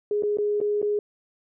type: tone with dropouts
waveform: sine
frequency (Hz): 415.3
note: G#4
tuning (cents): 0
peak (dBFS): -21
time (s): 0.11-0.99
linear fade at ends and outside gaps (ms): 2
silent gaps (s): 0.224-0.234 / 0.372-0.385 / 0.603-0.613 / 0.817-0.827
effects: none